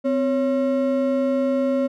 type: ring-modulated tone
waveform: triangle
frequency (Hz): 405.6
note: G#4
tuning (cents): -41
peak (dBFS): -13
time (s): 0.04-1.88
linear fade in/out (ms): 20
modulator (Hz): 148
effects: none